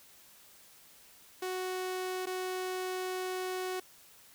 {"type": "tone with dropouts", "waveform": "sawtooth", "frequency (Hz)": 370, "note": "F#4", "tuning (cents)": 0, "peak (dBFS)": -30, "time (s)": [1.42, 3.8], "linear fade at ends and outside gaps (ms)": 5, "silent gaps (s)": [2.258, 2.268], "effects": ["white hiss -58 dBFS RMS until 4.34 s"]}